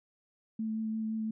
sine tone with vibrato, 220 Hz, A3, in tune, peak -31 dBFS, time 0.59-1.31 s, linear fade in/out 5 ms, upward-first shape sine, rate 5.8 Hz, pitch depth 12 cents each way, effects none

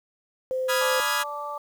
sine tone, 517 Hz, C5, 21 cents flat, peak -24 dBFS, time 0.51-1 s, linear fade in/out 0 ms
sawtooth chord, F half-diminished seventh, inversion second, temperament equal, 987.8 / 1244.5 / 1396.9 / 1661.2 Hz, Cb6 / Eb6 / F6 / Ab6, 0 / 0 / 0 / 0 cents, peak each -26 / -26 / -27 / -24 dBFS, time 0.68-1.24 s, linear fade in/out 20 ms
harmonic tone, 291.9 Hz, D4, 10 cents flat, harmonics 2 / 3 / 4, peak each -36 / -35 / -33 dBFS, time 0.81-1.58 s, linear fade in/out 5 ms
effects 9-bit

